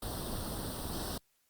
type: noise with comb filter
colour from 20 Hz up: pink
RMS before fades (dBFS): -38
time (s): 0.02-1.18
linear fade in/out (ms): 5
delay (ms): 0.22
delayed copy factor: +0.85
effects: white hiss -74 dBFS RMS until 1.49 s + Opus 32 kbps